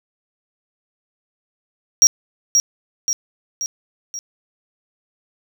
triangle tone with echo, 5660 Hz, F8, 22 cents sharp, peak -5 dBFS, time 2.02-2.07 s, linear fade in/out 0 ms, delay 530 ms, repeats 4, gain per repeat -5 dB, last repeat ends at 4.19 s, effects none

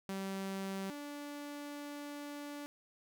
sawtooth tone pair in turn, 193.6 / 290.1 Hz, G3 / D4, -21 / -21 cents, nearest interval perfect fifth, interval 700 cents, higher second, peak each -34 / -39 dBFS, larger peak first, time 0.09-0.9 / 0.9-2.66 s, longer second, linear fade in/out 0 ms, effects none

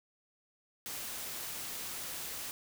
white noise, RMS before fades -41 dBFS, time 0.86-2.51 s, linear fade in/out 0 ms, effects none

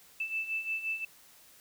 sine beating tone pair, 2637 / 2642.7 Hz, E7 / E7, 0 / +4 cents, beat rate 5.7 Hz, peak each -38 / -33 dBFS, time 0.2-1.05 s, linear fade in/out 5 ms, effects white hiss -58 dBFS RMS until 1.6 s

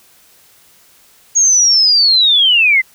sine linear sweep, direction down, 6645 to 2000 Hz, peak -7 dBFS, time 1.35-2.82 s, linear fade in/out 20 ms, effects white hiss -48 dBFS RMS until 2.94 s

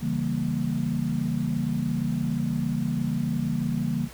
sine chord, C# diminished seventh, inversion none, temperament equal, 138.59 / 164.81 / 196 / 233.1 Hz, C#3 / E3 / G3 / Bb3, 0 / 0 / 0 / 0 cents, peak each -30 / -29 / -31 / -28 dBFS, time 0-4.09 s, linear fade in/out 50 ms, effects added 60 Hz sine -48 dBFS peak until 4.13 s + pink hiss -46 dBFS RMS until 4.13 s

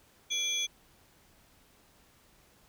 sine tone cluster, 2359 / 3374 / 6180 Hz, D7 / G#7 / G8, +7 / +27 / -26 cents, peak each -35 / -30 / -33 dBFS, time 0.3-0.67 s, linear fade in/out 20 ms, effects tanh soft clip ceiling -24 dBFS + pink hiss -63 dBFS RMS until 2.68 s

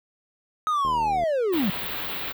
triangle linear sweep, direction down, 1274 to 174.61 Hz, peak -19 dBFS, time 0.67-1.7 s, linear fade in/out 0 ms
click train, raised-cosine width 2 ms, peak -24 dBFS, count 31, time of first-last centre 0.85-1.236 s, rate 77.7 Hz
white band-stop noise, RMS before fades -31 dBFS, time 1.52-2.33 s, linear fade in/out 20 ms, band 4000 to 16000 Hz, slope 48 dB/octave
effects none

